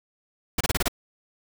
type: noise bursts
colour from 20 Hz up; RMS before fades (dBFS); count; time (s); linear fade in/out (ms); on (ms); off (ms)
pink; -23; 6; 0.58-0.882; 5; 27; 28
effects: none